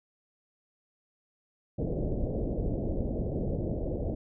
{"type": "low-pass noise", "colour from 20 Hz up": "pink", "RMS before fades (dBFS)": -31, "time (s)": [1.78, 4.15], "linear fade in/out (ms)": 10, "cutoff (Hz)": 620, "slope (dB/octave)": 48, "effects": []}